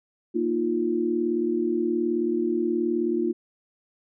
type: chord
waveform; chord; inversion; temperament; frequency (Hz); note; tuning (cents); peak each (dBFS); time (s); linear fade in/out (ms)
sine; Bb suspended fourth; none; just; 233.1 / 310.8 / 349.6; Bb3 / Eb4 / F4; 0 / -2 / +2; -28 / -28 / -24; 0.34-3.33; 20
effects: none